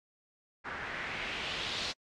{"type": "noise with low-pass filter sweep", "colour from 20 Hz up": "white", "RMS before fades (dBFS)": -38, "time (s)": [0.64, 1.93], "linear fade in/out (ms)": 20, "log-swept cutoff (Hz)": [1500, 4300], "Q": 2.2, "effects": ["low-pass 8000 Hz 12 dB/octave", "AAC 64 kbps"]}